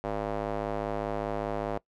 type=tone with band-pass filter; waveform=square; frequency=52.5 Hz; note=G#1; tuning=19 cents sharp; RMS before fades=-32 dBFS; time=0.04-1.78 s; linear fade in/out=0 ms; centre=620 Hz; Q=1.6; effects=noise-tail reverb RT60 0.1 s tail -21 dB re dry